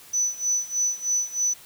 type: tone with tremolo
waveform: sine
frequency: 5980 Hz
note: F#8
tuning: 17 cents sharp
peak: -18 dBFS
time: 0.13-1.54 s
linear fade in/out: 10 ms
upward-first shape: sine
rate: 3.2 Hz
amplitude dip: 90%
effects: tanh soft clip ceiling -16 dBFS + white hiss -48 dBFS RMS until 1.65 s